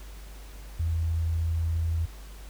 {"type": "tone", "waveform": "sine", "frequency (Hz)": 82.3, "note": "E2", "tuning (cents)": -2, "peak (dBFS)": -24, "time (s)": [0.79, 2.06], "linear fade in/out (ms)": 10, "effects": ["added 50 Hz sine -41 dBFS peak until 2.49 s", "pink hiss -51 dBFS RMS until 2.49 s"]}